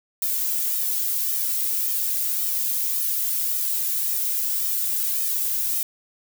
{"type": "noise with flanger", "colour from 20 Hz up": "violet", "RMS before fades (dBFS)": -24, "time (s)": [0.22, 5.83], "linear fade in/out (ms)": 2, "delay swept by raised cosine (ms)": [1.6, 2.48], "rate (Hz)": 1.8, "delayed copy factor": 0.85, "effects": []}